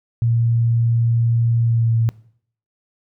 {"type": "tone with pitch glide", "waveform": "sine", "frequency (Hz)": [116.54, 114.27], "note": ["A#2", "A#2"], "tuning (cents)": [0, -34], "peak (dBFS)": -14, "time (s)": [0.22, 2.09], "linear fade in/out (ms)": 0, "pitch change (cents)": -34, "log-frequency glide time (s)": [1.62, 1.95], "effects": ["noise-tail reverb RT60 0.6 s tail -21 dB re dry"]}